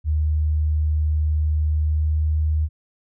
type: tone with pitch glide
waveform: sine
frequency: 76.6 to 77.22 Hz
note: D#2 to D#2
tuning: -27 to -13 cents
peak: -17 dBFS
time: 0.04-2.69 s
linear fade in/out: 50 ms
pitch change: +14 cents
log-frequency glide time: 1.8-2.21 s
effects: none